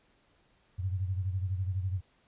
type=beating tone pair; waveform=sine; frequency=92.4 / 104.4 Hz; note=F#2 / G#2; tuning=-2 / +10 cents; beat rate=12 Hz; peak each=-30 / -37 dBFS; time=0.78-2.01 s; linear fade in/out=20 ms; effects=pink hiss -68 dBFS RMS until 2.27 s + resampled to 8000 Hz